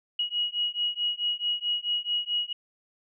sine beating tone pair, 2900 / 2904.6 Hz, F#7 / F#7, -35 / -33 cents, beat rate 4.6 Hz, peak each -29 dBFS, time 0.19-2.53 s, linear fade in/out 5 ms, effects none

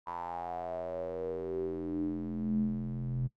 square tone with band-pass filter sweep, 43 Hz, F1, 26 cents flat, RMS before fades -35 dBFS, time 0.06-3.28 s, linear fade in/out 20 ms, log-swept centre 980 to 140 Hz, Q 9.3, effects noise-tail reverb RT60 0.1 s tail -18 dB re dry

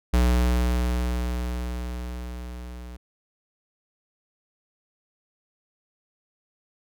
square tone with level ramp, 60.9 Hz, B1, 24 cents flat, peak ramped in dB -17 to -38 dBFS, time 0.13-2.97 s, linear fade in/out 10 ms, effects none

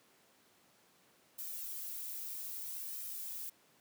violet noise with flanger, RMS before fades -43 dBFS, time 1.38-3.5 s, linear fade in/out 10 ms, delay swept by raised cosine 1.6 to 3 ms, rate 0.61 Hz, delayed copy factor +0.6, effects pink hiss -67 dBFS RMS until 3.8 s + high-pass 200 Hz 12 dB/octave

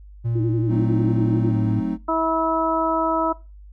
triangle tone with pitch glide, 116.54 to 110.64 Hz, A#2 to A2, 0 to +10 cents, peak -18 dBFS, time 0.24-1.81 s, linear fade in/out 20 ms, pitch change -90 cents, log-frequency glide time 1.42-1.61 s
sine tone with vibrato, 329.2 Hz, E4, 2 cents flat, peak -23 dBFS, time 0.35-1.5 s, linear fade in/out 10 ms, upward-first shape sine, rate 11 Hz, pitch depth 92 cents each way
triangle chord, F# diminished seventh, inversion none, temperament equal, 185 / 220 / 261.6 / 311.1 Hz, F#3 / A3 / C4 / Eb4, 0 / 0 / 0 / 0 cents, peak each -25 dBFS, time 0.68-1.98 s, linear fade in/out 50 ms
harmonic tone, 324.5 Hz, E4, 27 cents flat, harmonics 1 / 2 / 3 / 4, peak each -24 / -24 / -24 / -24 dBFS, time 2.08-3.33 s, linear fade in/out 10 ms
effects noise-tail reverb RT60 0.3 s tail -22 dB re dry + added 50 Hz sine -40 dBFS peak until 3.72 s

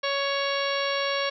harmonic tone, 557 Hz, C#5, 8 cents sharp, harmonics 1 / 2 / 3 / 4 / 5 / 6 / 7 / 8 / 10, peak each -28 / -31 / -33 / -34 / -35 / -36 / -36 / -37 / -38 dBFS, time 0.03-1.3 s, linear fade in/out 10 ms, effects none

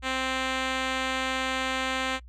5% pulse tone with low-pass filter, 261.6 Hz, C4, in tune, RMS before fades -29 dBFS, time 0.02-2.2 s, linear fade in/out 50 ms, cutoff 5400 Hz, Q 0.93, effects noise-tail reverb RT60 0.1 s tail -24 dB re dry + added 60 Hz sine -44 dBFS peak until 2.28 s

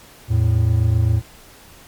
triangle tone pair together, 82.86 / 110.6 Hz, E2 / A2, +9 / +9 cents, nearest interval perfect fourth, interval 500 cents, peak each -16 / -13 dBFS, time 0.28-1.22 s, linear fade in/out 50 ms, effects pink hiss -45 dBFS RMS until 1.87 s + MP3 96 kbps

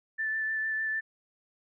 sine tone with vibrato, 1760 Hz, A6, in tune, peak -28 dBFS, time 0.18-1.01 s, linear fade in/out 20 ms, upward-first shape sine, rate 6.6 Hz, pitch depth 13 cents each way, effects none

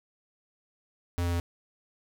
square tone with pitch steps, 87.1 / 86.45 / 85.8 Hz, F2 / F2 / F2, -4 / -17 / -30 cents, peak -27 dBFS, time 1.18-1.399 s, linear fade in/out 0 ms, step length 73 ms, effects none

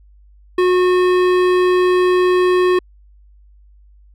sine tone with hard clipping, 363.5 Hz, F#4, 31 cents flat, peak -13 dBFS, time 0.58-2.79 s, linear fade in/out 5 ms, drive 15 dB, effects added 50 Hz sine -44 dBFS peak until 4.14 s

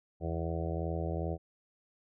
harmonic tone, 82.41 Hz, E2, in tune, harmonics 1 / 2 / 4 / 5 / 6 / 7 / 8 / 9, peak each -35 / -38 / -41 / -42 / -43 / -43 / -44 / -45 dBFS, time 0.2-1.38 s, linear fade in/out 50 ms, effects none

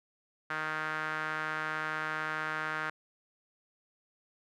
sawtooth tone with band-pass filter, 155.56 Hz, D#3, in tune, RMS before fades -35 dBFS, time 0.5-2.9 s, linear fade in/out 5 ms, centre 1500 Hz, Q 3.4, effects none

